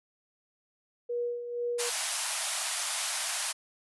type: tone with tremolo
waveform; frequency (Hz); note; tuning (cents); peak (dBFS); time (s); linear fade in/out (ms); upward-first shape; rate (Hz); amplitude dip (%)
sine; 480.3; B4; -48; -28; 1.09-1.9; 10; sine; 2.1; 60
type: band-pass noise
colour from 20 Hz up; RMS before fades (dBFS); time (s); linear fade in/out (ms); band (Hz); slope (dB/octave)
white; -33; 1.78-3.53; 20; 600 to 11000; 96
effects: none